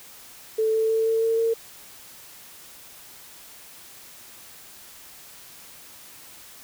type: tone with pitch steps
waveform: sine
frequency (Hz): 440 / 443.1 / 446.1 / 449.2 / 452.4 / 455.5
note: A4 / A4 / A4 / A4 / A4 / A#4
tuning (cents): 0 / +12 / +24 / +36 / +48 / -40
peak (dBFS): -19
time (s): 0.58-1.54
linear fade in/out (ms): 10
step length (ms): 160
effects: white hiss -46 dBFS RMS until 6.63 s